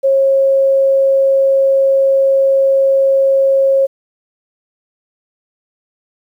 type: tone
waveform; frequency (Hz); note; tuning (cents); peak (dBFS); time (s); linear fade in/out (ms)
sine; 542; C#5; -39; -8; 0.03-3.87; 20
effects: 8-bit